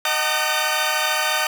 15% pulse tone cluster, 621 / 754 / 907 / 1208 / 1521 Hz, D#5 / F#5 / A#5 / D6 / F#6, -3 / +32 / -48 / +48 / +47 cents, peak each -19 / -20 / -19 / -20 / -19 dBFS, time 0.05-1.47 s, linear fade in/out 2 ms, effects none

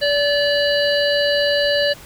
harmonic tone with a mistuned harmonic, 577 Hz, D5, 31 cents flat, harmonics 1 / 3 / 5 / 7 / 8, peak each -17 / -22 / -24 / -25 / -26 dBFS, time 0.01-1.94 s, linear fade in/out 20 ms, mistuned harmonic 5, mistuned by +27 cents, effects pink hiss -41 dBFS RMS until 2.05 s

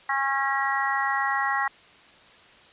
harmonic tone, 272.9 Hz, C#4, 27 cents flat, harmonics 3 / 4 / 5 / 6 / 7, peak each -28 / -28 / -32 / -33 / -27 dBFS, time 0.09-1.68 s, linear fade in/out 5 ms, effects white hiss -52 dBFS RMS until 2.72 s + resampled to 8000 Hz

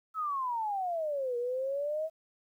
sine exponential two-way sweep, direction down then up, 1318.5 to 474.7 to 647 Hz, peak -30 dBFS, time 0.14-2.1 s, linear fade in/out 50 ms, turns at 1.37 s, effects 11-bit

